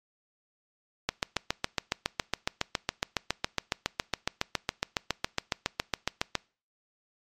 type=click train; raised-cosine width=0.2 ms; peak=-8 dBFS; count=39; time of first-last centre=1.09-6.353 s; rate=7.22 Hz; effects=noise-tail reverb RT60 0.4 s tail -25 dB re dry + MP3 64 kbps